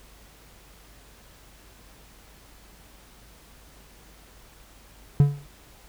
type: tone with exponential decay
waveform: triangle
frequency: 143.1 Hz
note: D3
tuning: 45 cents flat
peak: -8 dBFS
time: 5.2-5.46 s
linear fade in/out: 0 ms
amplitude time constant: 55 ms
effects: added 50 Hz sine -53 dBFS peak until 5.88 s + pink hiss -53 dBFS RMS until 5.88 s